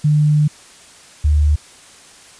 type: tone pair in turn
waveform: sine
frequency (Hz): 150 / 74.59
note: D3 / D2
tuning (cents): +37 / +27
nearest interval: octave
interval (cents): 1210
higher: first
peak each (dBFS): -10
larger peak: neither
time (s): 0.04-0.48 / 1.24-1.56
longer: first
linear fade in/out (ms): 10
effects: white hiss -43 dBFS RMS until 2.39 s + resampled to 22050 Hz